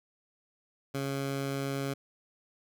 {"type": "tone", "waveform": "15% pulse", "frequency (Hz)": 137.8, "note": "C#3", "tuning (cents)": -10, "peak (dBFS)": -25, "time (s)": [0.94, 1.94], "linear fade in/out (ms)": 10, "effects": []}